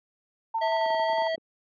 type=tone with tremolo; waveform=sine; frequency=901 Hz; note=A5; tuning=41 cents sharp; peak=-24 dBFS; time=0.54-1.28 s; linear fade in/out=10 ms; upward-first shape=square; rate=11 Hz; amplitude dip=35%
type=tone with vibrato; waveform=square; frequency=650 Hz; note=E5; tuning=24 cents flat; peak=-26 dBFS; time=0.61-1.36 s; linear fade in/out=10 ms; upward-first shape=sine; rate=2.2 Hz; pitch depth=8 cents each way
type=clicks; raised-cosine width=3 ms; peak=-27 dBFS; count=10; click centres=0.862 / 0.904 / 0.946 / 0.997 / 1.098 / 1.132 / 1.184 / 1.221 / 1.346 / 1.379 s
effects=high-pass 400 Hz 12 dB/octave + resampled to 11025 Hz